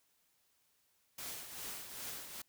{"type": "noise with tremolo", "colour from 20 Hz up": "white", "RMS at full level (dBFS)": -43, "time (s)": [1.18, 2.42], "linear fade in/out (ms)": 5, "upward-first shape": "triangle", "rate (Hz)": 2.5, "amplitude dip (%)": 60, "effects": ["white hiss -75 dBFS RMS until 2.48 s"]}